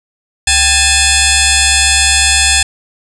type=tone with frequency modulation; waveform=sine; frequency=2489 Hz; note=D#7; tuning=in tune; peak=-7 dBFS; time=0.47-2.63 s; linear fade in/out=5 ms; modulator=853 Hz; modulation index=7.7; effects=none